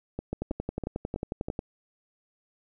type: two click trains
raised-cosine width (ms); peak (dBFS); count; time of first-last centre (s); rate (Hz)
2; -17 / -19; 15 / 5; 0.33-1.591 / 0.19-1.484; 11.1 / 3.09
effects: none